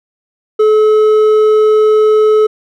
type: tone with hard clipping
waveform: sine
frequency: 430 Hz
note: A4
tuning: 40 cents flat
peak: -7 dBFS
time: 0.59-2.47 s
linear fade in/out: 10 ms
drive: 5 dB
effects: none